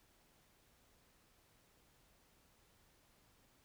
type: silence
effects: pink hiss -71 dBFS RMS until 3.64 s